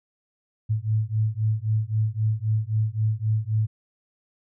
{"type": "beating tone pair", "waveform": "sine", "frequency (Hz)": [107.1, 110.9], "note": ["A2", "A2"], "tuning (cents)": [-46, 14], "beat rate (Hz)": 3.8, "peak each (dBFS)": -24, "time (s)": [0.69, 3.67], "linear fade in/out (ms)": 20, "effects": []}